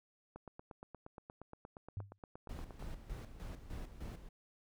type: click train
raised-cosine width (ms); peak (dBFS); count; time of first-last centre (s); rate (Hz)
1; -35; 22; 0.36-2.825; 8.52
type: tone with exponential decay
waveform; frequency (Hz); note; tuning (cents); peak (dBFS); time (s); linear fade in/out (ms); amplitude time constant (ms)
sine; 99.3; G2; +23; -36; 1.97-2.18; 0; 44
type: noise with tremolo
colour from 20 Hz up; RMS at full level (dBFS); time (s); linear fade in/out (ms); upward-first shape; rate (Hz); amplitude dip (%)
brown; -44; 2.49-4.29; 5; square; 3.3; 65
effects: none